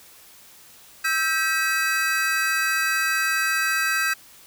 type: tone cluster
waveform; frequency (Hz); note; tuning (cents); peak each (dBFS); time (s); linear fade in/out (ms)
square; 1311 / 1576 / 1931 / 2555; E6 / G6 / B6 / D#7; -10 / +9 / -39 / +45; -29 / -24 / -29 / -28; 1.04-4.14; 10
effects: white hiss -49 dBFS RMS until 4.46 s